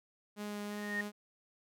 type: tone with vibrato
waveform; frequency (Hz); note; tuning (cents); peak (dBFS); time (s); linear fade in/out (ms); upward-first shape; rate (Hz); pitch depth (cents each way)
sawtooth; 207; G#3; -5; -35; 0.36-1.12; 50; triangle; 2.9; 10
type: tone with exponential growth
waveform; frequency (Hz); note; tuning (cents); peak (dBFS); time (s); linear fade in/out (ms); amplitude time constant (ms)
sine; 1852; A#6; -12; -31; 0.55-1.01; 2; 98
effects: none